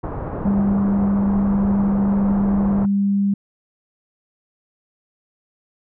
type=low-pass noise; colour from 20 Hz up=pink; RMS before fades=-27 dBFS; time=0.03-2.86 s; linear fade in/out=10 ms; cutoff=1100 Hz; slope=24 dB/octave
type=tone; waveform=sine; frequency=199.4 Hz; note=G3; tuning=30 cents sharp; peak=-15 dBFS; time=0.45-3.34 s; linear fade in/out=5 ms
effects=none